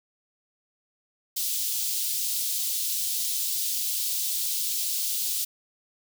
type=high-pass noise; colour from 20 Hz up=white; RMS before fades=-28 dBFS; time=1.36-5.45 s; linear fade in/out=10 ms; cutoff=3400 Hz; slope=24 dB/octave; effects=none